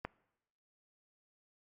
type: click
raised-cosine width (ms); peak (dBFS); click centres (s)
0.5; -21; 0.05
effects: noise-tail reverb RT60 0.9 s tail -23 dB re dry + MP3 48 kbps